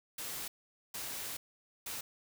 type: noise bursts at uneven times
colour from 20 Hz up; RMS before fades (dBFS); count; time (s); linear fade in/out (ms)
white; -41; 3; 0.18-0.48 / 0.94-1.37 / 1.86-2.01; 5
effects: none